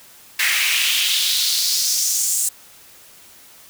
pink noise with high-pass filter sweep, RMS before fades -19 dBFS, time 0.39-2.49 s, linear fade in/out 5 ms, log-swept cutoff 2000 to 8000 Hz, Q 3, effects white hiss -46 dBFS RMS until 3.69 s

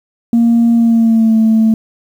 sine tone with pitch glide, 233.1 to 221.7 Hz, A#3 to A3, 0 to +13 cents, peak -5 dBFS, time 0.33-1.74 s, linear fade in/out 2 ms, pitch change -87 cents, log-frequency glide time 0.74-1.36 s, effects tanh soft clip ceiling -4 dBFS + 7-bit

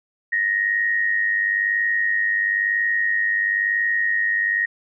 sine tone with amplitude modulation, 1871 Hz, A#6, 6 cents sharp, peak -15 dBFS, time 0.32-4.66 s, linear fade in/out 10 ms, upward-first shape sine, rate 101 Hz, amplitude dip 60%, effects none

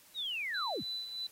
sine linear sweep, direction down, 3914 to 36.83 Hz, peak -34 dBFS, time 0.14-0.84 s, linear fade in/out 50 ms
sine tone with tremolo, 3991 Hz, B7, 17 cents sharp, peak -35 dBFS, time 0.54-1.27 s, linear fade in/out 5 ms, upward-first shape sine, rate 3.2 Hz, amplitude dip 50%
effects white hiss -60 dBFS RMS until 1.31 s + AAC 48 kbps

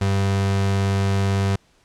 35% pulse tone, 98 Hz, G2, in tune, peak -16 dBFS, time 0.01-1.56 s, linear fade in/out 5 ms, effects pink hiss -59 dBFS RMS until 1.84 s + low-pass 8000 Hz 12 dB/octave

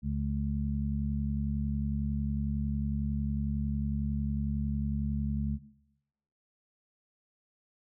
harmonic tone, 71 Hz, C#2, 42 cents sharp, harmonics 1 / 2 / 3, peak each -33 / -33 / -33 dBFS, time 0.02-5.59 s, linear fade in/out 50 ms, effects noise-tail reverb RT60 0.9 s tail -17 dB re dry

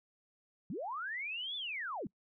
sine linear two-way sweep, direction up then down, 140 to 3540 to 140 Hz, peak -37 dBFS, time 0.7-2.07 s, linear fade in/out 2 ms, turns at 1.56 s, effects noise-tail reverb RT60 0.1 s tail -26 dB re dry

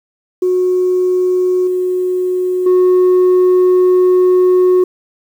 sine tone with level steps, 365.5 Hz, F#4, 21 cents flat, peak -9 / -12 / -4 dBFS, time 0.42-4.84 s, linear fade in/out 5 ms, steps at 1.67 / 2.66 s, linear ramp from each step 5 ms, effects tanh soft clip ceiling -6 dBFS + 7-bit

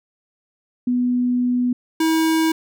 sine / square tone pair in turn, 246.9 / 321.4 Hz, B3 / E4, 0 / -44 cents, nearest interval perfect fourth, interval 456 cents, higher second, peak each -16 dBFS, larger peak neither, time 0.87-1.73 / 2-2.52 s, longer first, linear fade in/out 5 ms, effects none

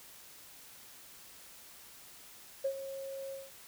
sine tone with ADSR envelope, 543 Hz, C#5, 36 cents flat, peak -27 dBFS, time 2.64-3.51 s, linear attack 12 ms, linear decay 75 ms, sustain -12 dB, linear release 190 ms, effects tanh soft clip ceiling -23 dBFS + white hiss -54 dBFS RMS until 3.67 s

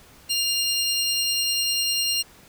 25% pulse tone pair together, 2800 / 4195 Hz, F7 / C8, +4 / +4 cents, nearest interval perfect fifth, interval 700 cents, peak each -20 dBFS, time 0.29-2.23 s, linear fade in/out 20 ms, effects pink hiss -51 dBFS RMS until 2.48 s

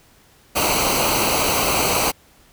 pink noise with comb filter, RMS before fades -19 dBFS, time 0.55-2.12 s, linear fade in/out 20 ms, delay 0.57 ms, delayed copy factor -0.75, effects pink hiss -53 dBFS RMS until 2.52 s

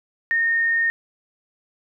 sine tone, 1838 Hz, A#6, 25 cents flat, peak -17 dBFS, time 0.31-0.9 s, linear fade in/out 0 ms, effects none

